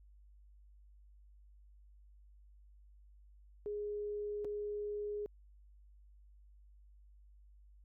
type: tone with dropouts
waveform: sine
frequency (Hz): 415.3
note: G#4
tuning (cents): 0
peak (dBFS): -37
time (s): 3.66-5.26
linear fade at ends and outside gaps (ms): 0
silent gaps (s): 4.446-4.451
effects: added 50 Hz sine -58 dBFS peak until 7.84 s